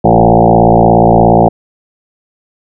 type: tone with frequency modulation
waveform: sine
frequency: 454.9 Hz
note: A#4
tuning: 42 cents flat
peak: -3 dBFS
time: 0.04-1.49 s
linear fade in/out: 10 ms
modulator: 57 Hz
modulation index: 6.3
effects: none